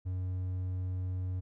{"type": "tone", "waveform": "triangle", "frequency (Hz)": 92, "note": "F#2", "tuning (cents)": -9, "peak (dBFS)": -30, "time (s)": [0.05, 1.41], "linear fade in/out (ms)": 20, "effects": []}